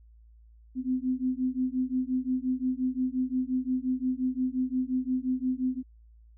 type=beating tone pair; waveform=sine; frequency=253.5 / 259.2 Hz; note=B3 / C4; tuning=+45 / -16 cents; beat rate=5.7 Hz; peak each=-29 dBFS; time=0.75-5.83 s; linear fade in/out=50 ms; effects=added 56 Hz sine -52 dBFS peak until 6.37 s